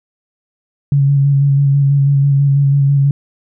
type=tone with vibrato; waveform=sine; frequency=139.9 Hz; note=C#3; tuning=16 cents sharp; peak=-8 dBFS; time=0.92-3.11 s; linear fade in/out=2 ms; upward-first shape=square; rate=6.1 Hz; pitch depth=19 cents each way; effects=none